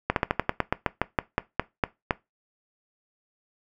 slowing click train, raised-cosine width 0.5 ms, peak -6 dBFS, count 15, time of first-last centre 0.1-2.108 s, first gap 62 ms, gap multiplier 1.12, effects noise-tail reverb RT60 0.2 s tail -19 dB re dry

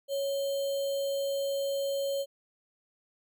sine tone with sample-and-hold, 554.4 Hz, C#5, in tune, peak -28 dBFS, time 0.08-2.26 s, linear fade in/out 50 ms, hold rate 3675 Hz, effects none

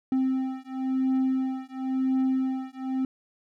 triangle beating tone pair, 261.6 / 262.56 Hz, C4 / C4, 0 / +6 cents, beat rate 0.96 Hz, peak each -25 dBFS, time 0.12-3.05 s, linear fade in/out 2 ms, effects none

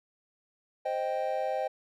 triangle chord, C minor, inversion none, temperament equal, 523.3 / 622.3 / 784 Hz, C5 / Eb5 / G5, 0 / 0 / 0 cents, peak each -31 dBFS, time 0.85-1.68 s, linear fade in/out 10 ms, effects none

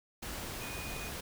sine tone in noise, 2471 Hz, D#7, 13 cents flat, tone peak -45 dBFS, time 0.61-1.09 s, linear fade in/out 10 ms, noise pink, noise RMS -41 dBFS, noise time 0.22-1.21 s, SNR -7 dB, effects none

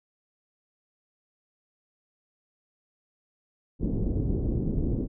pink low-pass noise, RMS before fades -27 dBFS, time 3.79-5.08 s, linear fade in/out 50 ms, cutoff 380 Hz, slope 24 dB/octave, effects none

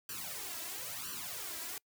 white noise with flanger, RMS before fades -42 dBFS, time 0.09-1.78 s, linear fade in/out 2 ms, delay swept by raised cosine 0.67 to 3.07 ms, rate 0.99 Hz, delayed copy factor +0.95, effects noise-tail reverb RT60 0.1 s tail -26 dB re dry + high-pass 80 Hz 12 dB/octave

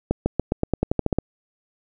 accelerating click train, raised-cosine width 2 ms, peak -6 dBFS, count 12, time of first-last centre 0.11-1.186 s, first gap 150 ms, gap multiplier 0.91, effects none

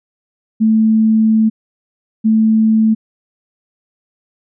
sine tone pair in turn, 220 / 220 Hz, A3 / A3, 0 / 0 cents, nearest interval unison, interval 0 cents, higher neither, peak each -8 dBFS, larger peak neither, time 0.6-1.5 / 2.24-2.95 s, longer first, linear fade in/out 20 ms, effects none

